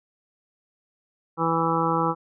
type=harmonic tone; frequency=164.81 Hz; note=E3; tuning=in tune; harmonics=1 / 2 / 3 / 5 / 6 / 7 / 8; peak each=-28 / -28 / -28 / -28 / -28 / -28 / -28 dBFS; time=1.37-2.15 s; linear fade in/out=50 ms; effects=none